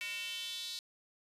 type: tone with high-pass filter sweep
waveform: square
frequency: 204.8 Hz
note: G#3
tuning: 24 cents flat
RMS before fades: -41 dBFS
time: 0.01-0.79 s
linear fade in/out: 0 ms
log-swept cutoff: 2400 to 4100 Hz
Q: 4.5
effects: resampled to 32000 Hz